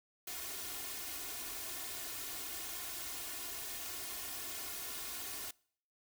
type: noise with comb filter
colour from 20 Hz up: white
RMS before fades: -43 dBFS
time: 0.27-5.51 s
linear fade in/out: 5 ms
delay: 2.8 ms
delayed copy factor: +0.75
effects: noise-tail reverb RT60 0.6 s tail -25 dB re dry